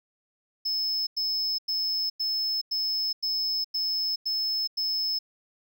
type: tone bursts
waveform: triangle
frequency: 5220 Hz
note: E8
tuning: 18 cents flat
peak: -24 dBFS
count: 9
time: 0.65-5.19 s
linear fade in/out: 10 ms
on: 420 ms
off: 95 ms
effects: none